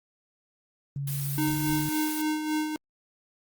sine tone with pitch glide, 140.1 to 146.98 Hz, C#3 to D3, +19 to +2 cents, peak -29 dBFS, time 0.96-1.89 s, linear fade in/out 2 ms, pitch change +83 cents, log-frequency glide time 1.33-1.74 s
blue noise, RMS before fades -35 dBFS, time 1.07-2.22 s, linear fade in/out 5 ms
square tone with tremolo, 307.5 Hz, D#4, 20 cents flat, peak -25 dBFS, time 1.38-2.76 s, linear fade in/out 0 ms, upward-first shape sine, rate 3.6 Hz, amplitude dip 50%
effects Opus 32 kbps

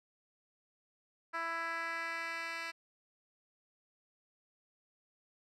10% pulse tone with band-pass filter sweep, 331.7 Hz, E4, 11 cents sharp, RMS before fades -39 dBFS, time 1.33-2.72 s, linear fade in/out 20 ms, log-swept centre 1400 to 2800 Hz, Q 1.6, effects none

